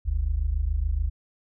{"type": "tone pair together", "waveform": "sine", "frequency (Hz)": [46.05, 73.1], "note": ["F#1", "D2"], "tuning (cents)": [-7, -7], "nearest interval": "minor sixth", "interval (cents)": 800, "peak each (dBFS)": -25, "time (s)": [0.05, 1.1], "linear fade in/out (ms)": 20, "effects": []}